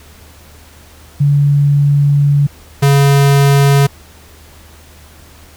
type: tone pair in turn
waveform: sine / square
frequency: 143.2 / 140.09 Hz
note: D3 / C#3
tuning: -43 / +19 cents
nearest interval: unison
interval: 38 cents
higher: first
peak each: -7 dBFS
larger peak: neither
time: 1.2-2.47 / 2.82-3.87 s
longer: first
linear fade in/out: 10 ms
effects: added 77 Hz sine -40 dBFS peak until 5.56 s + pink hiss -42 dBFS RMS until 5.56 s